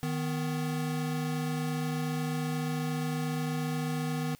square tone pair together, 155.56 / 249.8 Hz, D#3 / B3, 0 / +20 cents, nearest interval minor sixth, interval 820 cents, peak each -32 / -35 dBFS, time 0.03-4.35 s, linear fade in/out 0 ms, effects white hiss -60 dBFS RMS until 4.39 s

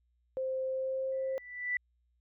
sine tone with pitch glide, 523.3 to 529.7 Hz, C5 to C5, 0 to +21 cents, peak -31 dBFS, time 0.37-1.38 s, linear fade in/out 0 ms, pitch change +21 cents, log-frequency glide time 0.65-1.11 s
sine tone with exponential growth, 1975.5 Hz, B6, in tune, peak -27 dBFS, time 1.12-1.77 s, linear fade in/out 2 ms, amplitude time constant 140 ms
effects added 60 Hz sine -70 dBFS peak until 2.2 s

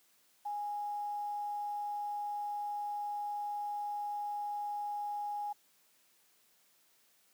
sine tone with quantisation, 826 Hz, G#5, 10 cents flat, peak -35 dBFS, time 0.45-5.53 s, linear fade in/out 10 ms, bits 10, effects white hiss -69 dBFS RMS until 7.33 s + high-pass 150 Hz 12 dB/octave

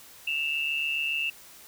sine tone pair together, 2647 / 2794 Hz, E7 / F7, +7 / 0 cents, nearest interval minor second, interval 93 cents, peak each -28 / -30 dBFS, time 0.27-1.3 s, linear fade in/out 5 ms, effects white hiss -50 dBFS RMS until 1.67 s

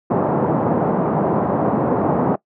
pink band-pass noise, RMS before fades -18 dBFS, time 0.1-2.36 s, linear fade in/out 10 ms, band 140 to 980 Hz, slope 24 dB/octave, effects noise-tail reverb RT60 0.1 s tail -21 dB re dry

